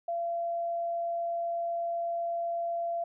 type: tone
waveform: sine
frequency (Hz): 682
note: F5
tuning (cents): -41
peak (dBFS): -29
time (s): 0.08-3.04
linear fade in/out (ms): 5
effects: none